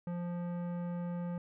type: tone with tanh clipping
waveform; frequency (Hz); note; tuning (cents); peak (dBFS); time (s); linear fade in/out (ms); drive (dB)
sine; 174.61; F3; 0; -37; 0.07-1.38; 2; 15
effects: none